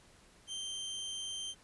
sawtooth tone, 3136 Hz, G7, in tune, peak -35 dBFS, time 0.47-1.55 s, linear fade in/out 50 ms, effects pink hiss -62 dBFS RMS until 1.63 s + resampled to 24000 Hz

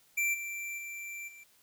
square tone with level steps, 2349 Hz, D7, in tune, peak -28 / -37 / -40 / -50 dBFS, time 0.17-1.44 s, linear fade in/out 10 ms, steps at 0.33 / 0.77 / 1.27 s, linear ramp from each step 20 ms, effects white hiss -65 dBFS RMS until 1.62 s

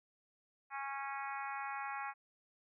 harmonic tone, 275.3 Hz, C#4, 12 cents flat, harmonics 3 / 4 / 5 / 6 / 7 / 8 / 9, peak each -43 / -45 / -47 / -49 / -50 / -51 / -52 dBFS, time 0.7-2.14 s, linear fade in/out 50 ms, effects none

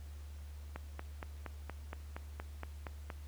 click train, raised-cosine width 0.5 ms, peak -27 dBFS, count 11, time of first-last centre 0.76-3.102 s, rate 4.27 Hz, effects added 73 Hz sine -45 dBFS peak until 3.27 s + pink hiss -62 dBFS RMS until 3.27 s

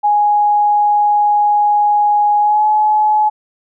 sine tone with pitch glide, 830.6 to 851 Hz, G#5 to G#5, 0 to +42 cents, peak -9 dBFS, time 0.03-3.3 s, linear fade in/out 20 ms, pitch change +42 cents, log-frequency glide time 2.4-2.65 s, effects none

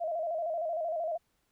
sine tone with vibrato, 657 Hz, E5, 6 cents flat, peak -30 dBFS, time 0-1.18 s, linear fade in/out 20 ms, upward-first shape square, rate 13 Hz, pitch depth 74 cents each way, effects pink hiss -75 dBFS RMS until 1.51 s

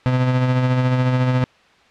35% pulse tone with tremolo, 127.2 Hz, C3, 48 cents flat, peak -12 dBFS, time 0.06-1.44 s, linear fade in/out 0 ms, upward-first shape sine, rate 14 Hz, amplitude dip 35%, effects white hiss -52 dBFS RMS until 1.9 s + low-pass 3000 Hz 12 dB/octave

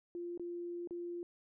sine tone with dropouts, 347.3 Hz, F4, 10 cents flat, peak -39 dBFS, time 0.15-1.23 s, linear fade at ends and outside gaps 1 ms, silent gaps 0.376-0.396 / 0.874-0.908 s, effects none

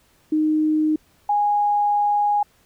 sine tone pair in turn, 309 / 824.9 Hz, D#4 / G#5, -12 / -12 cents, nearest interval octave + perfect fourth, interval 1700 cents, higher second, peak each -16 dBFS, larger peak neither, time 0.32-0.96 / 1.29-2.43 s, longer second, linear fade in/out 5 ms, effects pink hiss -59 dBFS RMS until 2.65 s

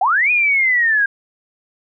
sine linear two-way sweep, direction up then down, 698.5 to 2489 to 1599 Hz, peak -12 dBFS, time 0.01-1.06 s, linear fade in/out 5 ms, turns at 0.31 s, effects none

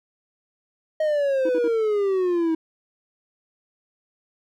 triangle exponential sweep, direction down, 630 to 318.4 Hz, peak -17 dBFS, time 1-2.55 s, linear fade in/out 5 ms
triangle tone bursts, 324.1 Hz, E4, 29 cents flat, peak -22 dBFS, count 3, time 1.45-1.681 s, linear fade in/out 5 ms, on 43 ms, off 51 ms
effects none

